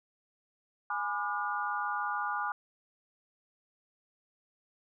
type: chord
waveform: sine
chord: G# diminished seventh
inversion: none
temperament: just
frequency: 830.6 / 996.7 / 1196.1 / 1435.3 Hz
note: G#5 / B5 / D6 / F6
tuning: 0 / +16 / +31 / +47 cents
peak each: -36 / -39 / -35 / -36 dBFS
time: 0.9-2.52 s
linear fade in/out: 2 ms
effects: none